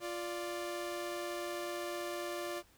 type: tone pair together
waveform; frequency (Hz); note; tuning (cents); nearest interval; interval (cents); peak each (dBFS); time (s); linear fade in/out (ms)
sawtooth; 349.2 / 587.3; F4 / D5; 0 / 0; major sixth; 900; -36 / -37; 0-2.63; 50
effects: pink hiss -65 dBFS RMS until 2.77 s

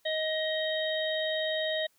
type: harmonic tone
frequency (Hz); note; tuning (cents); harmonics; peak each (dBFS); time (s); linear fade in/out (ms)
628; D#5; +16; 1 / 3 / 5 / 6; -30 / -35 / -38 / -35; 0.05-1.87; 10
effects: white hiss -69 dBFS RMS until 1.98 s

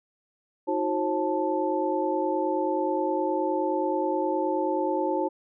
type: tone cluster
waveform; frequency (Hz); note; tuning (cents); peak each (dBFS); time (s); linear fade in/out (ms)
sine; 316.6 / 366.1 / 537 / 878; D#4 / F#4 / C5 / A5; +30 / -18 / +45 / -4; -29; 0.67-5.29; 20
effects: none

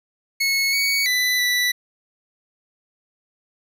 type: tone with pitch steps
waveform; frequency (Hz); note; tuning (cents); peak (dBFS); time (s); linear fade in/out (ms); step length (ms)
25% pulse; 2192 / 2238 / 1993 / 1971; C#7 / C#7 / B6 / B6; -20 / +16 / +15 / -4; -14; 0.4-1.72; 10; 330
effects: none

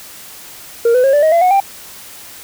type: tone with pitch steps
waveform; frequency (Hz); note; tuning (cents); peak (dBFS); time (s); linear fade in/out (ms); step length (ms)
sine; 466.2 / 502.6 / 541.7 / 584 / 629.5 / 678.6 / 731.5 / 788.6; A#4 / B4 / C#5 / D5 / D#5 / F5 / F#5 / G5; 0 / +30 / -40 / -10 / +20 / -50 / -20 / +10; -5; 0.85-1.602; 5; 94
effects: tanh soft clip ceiling -7 dBFS + white hiss -35 dBFS RMS until 2.43 s

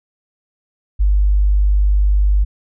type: tone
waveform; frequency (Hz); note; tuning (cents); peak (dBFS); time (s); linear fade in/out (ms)
sine; 50; G1; +35; -10; 0.99-2.45; 20
effects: none

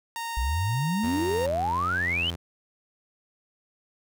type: tone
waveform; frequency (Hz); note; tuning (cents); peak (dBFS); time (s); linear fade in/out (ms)
sawtooth; 925; A#5; -14; -27; 0.16-1.46; 0
type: exponential sweep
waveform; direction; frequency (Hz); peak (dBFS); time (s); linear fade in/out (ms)
sine; up; 56 to 3136; -24; 0.37-2.3; 0
type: tone with vibrato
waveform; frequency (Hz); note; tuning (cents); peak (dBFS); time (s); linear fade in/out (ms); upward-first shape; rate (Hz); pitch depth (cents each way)
sawtooth; 87.31; F2; 0; -28; 1.03-2.36; 10; triangle; 1.4; 61
effects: none

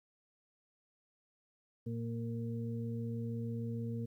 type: harmonic tone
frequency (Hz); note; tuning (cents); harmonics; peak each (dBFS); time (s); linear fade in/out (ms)
115.8; A#2; -11; 1 / 2 / 4; -38 / -40 / -46; 1.86-4.06; 10
effects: 12-bit

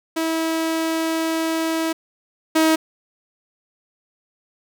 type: tone pair in turn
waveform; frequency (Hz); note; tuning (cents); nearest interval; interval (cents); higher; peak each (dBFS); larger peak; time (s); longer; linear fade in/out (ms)
sawtooth; 324.3 / 318.7; E4 / D#4; -28 / +42; unison; 30; first; -16 / -10; second; 0.16-1.93 / 2.55-2.76; first; 10
effects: none

